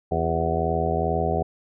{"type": "harmonic tone with a mistuned harmonic", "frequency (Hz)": 82.41, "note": "E2", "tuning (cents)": 0, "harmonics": [1, 2, 3, 4, 5, 6, 7, 8, 9], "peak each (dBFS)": [-28, -29, -34, -34, -28, -31, -34, -29, -27], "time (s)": [0.11, 1.43], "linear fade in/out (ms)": 10, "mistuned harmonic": 4, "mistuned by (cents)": 89, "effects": []}